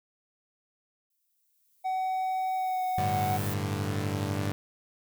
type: noise with exponential growth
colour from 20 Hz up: violet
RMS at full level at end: -38 dBFS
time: 1.1-3.54 s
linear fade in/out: 5 ms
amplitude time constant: 530 ms
type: tone with pitch glide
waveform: triangle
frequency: 752 to 739.9 Hz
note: F#5 to F#5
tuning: +28 to 0 cents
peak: -25 dBFS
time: 1.84-3.38 s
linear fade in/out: 20 ms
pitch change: -28 cents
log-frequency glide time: 2.56-2.83 s
type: chord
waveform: sawtooth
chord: G suspended second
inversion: none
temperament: equal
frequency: 98 / 110 / 146.83 Hz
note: G2 / A2 / D3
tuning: 0 / 0 / 0 cents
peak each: -27 / -31 / -31 dBFS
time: 2.98-4.52 s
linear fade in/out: 0 ms
effects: none